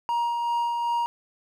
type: tone with tremolo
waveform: triangle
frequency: 944 Hz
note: A#5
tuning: 22 cents sharp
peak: -20 dBFS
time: 0.09-1.06 s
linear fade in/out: 0 ms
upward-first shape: sine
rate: 2.6 Hz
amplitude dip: 30%
effects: none